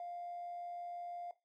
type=tone with amplitude modulation; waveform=triangle; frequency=700 Hz; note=F5; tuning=4 cents sharp; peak=-37 dBFS; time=0-1.31 s; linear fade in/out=2 ms; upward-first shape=sine; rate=85.9 Hz; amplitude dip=35%; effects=noise-tail reverb RT60 0.2 s tail -17 dB re dry + tanh soft clip ceiling -39 dBFS